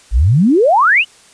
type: exponential sweep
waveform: sine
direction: up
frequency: 47.77 to 3072 Hz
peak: -7 dBFS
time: 0.11-1.05 s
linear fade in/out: 50 ms
effects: white hiss -45 dBFS RMS until 1.33 s + resampled to 22050 Hz